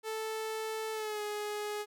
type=tone with pitch glide; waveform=sawtooth; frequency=439.4 to 418.1 Hz; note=A4 to G#4; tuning=-2 to +12 cents; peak=-31 dBFS; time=0.03-1.86 s; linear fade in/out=50 ms; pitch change=-86 cents; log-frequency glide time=0.92-1.22 s; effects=none